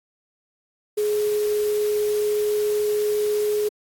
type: tone in noise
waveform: sine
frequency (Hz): 420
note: G#4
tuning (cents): +19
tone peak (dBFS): -19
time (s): 0.97-3.69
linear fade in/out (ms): 10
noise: white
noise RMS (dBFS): -37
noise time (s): 0.97-3.69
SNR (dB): +15
effects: AAC 64 kbps